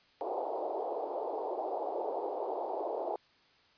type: band-pass noise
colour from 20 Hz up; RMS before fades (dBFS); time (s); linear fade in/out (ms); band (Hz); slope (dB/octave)
white; -36; 0.21-3.16; 0; 350 to 860; 48
effects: white hiss -65 dBFS RMS until 3.77 s + resampled to 11025 Hz